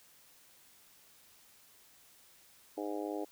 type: harmonic tone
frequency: 103.2 Hz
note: G#2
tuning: 10 cents flat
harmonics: 3 / 4 / 5 / 6 / 7 / 8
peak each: -39 / -41 / -43 / -45 / -46 / -47 dBFS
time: 2.77-3.25 s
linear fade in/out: 10 ms
effects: white hiss -62 dBFS RMS until 3.31 s